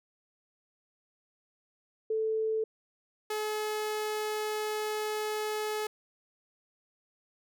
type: tone pair in turn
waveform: sine / sawtooth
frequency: 439.8 / 427 Hz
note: A4 / G#4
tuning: -1 / +48 cents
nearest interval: minor second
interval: 51 cents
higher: first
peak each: -27 dBFS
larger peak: neither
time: 2.1-2.64 / 3.3-5.87 s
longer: second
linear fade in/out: 5 ms
effects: none